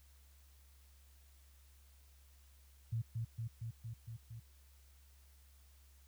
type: tone with echo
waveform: sine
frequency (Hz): 114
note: A#2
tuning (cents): -38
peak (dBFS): -34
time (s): 2.92-3.02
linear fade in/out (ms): 10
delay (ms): 230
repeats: 6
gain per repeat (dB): -2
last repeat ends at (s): 4.4
effects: added 68 Hz sine -61 dBFS peak until 6.07 s + white hiss -70 dBFS RMS until 6.07 s